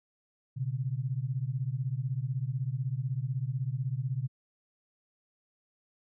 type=beating tone pair; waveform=sine; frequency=123.1 / 139.1 Hz; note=B2 / C#3; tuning=-5 / +6 cents; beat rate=16 Hz; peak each=-32 / -33 dBFS; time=0.56-4.28 s; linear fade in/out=20 ms; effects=none